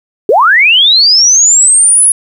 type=linear sweep; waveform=sine; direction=up; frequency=366 to 10548 Hz; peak=-3 dBFS; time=0.29-2.12 s; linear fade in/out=2 ms; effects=7-bit